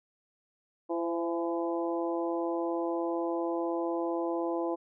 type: harmonic tone with a mistuned harmonic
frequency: 168.6 Hz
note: E3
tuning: 39 cents sharp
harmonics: 2 / 3 / 4 / 5 / 6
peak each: -31 / -35 / -37 / -39 / -41 dBFS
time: 0.89-4.76 s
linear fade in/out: 20 ms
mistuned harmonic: 3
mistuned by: +24 cents
effects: none